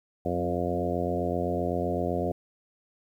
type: harmonic tone with a mistuned harmonic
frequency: 87.8 Hz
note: F2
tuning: 10 cents sharp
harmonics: 1 / 2 / 3 / 4 / 5 / 6 / 7 / 8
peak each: -34 / -34 / -34 / -34 / -34 / -34 / -34 / -34 dBFS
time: 0.25-2.32 s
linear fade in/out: 5 ms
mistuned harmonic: 3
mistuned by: -18 cents
effects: 10-bit